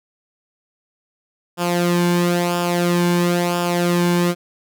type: tone with flanger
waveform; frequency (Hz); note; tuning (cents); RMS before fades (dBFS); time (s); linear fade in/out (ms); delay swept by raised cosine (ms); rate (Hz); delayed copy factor
sawtooth; 174.8; F3; +2; -18; 1.57-4.35; 50; 0.48 to 1.58; 0.99; -0.65
effects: none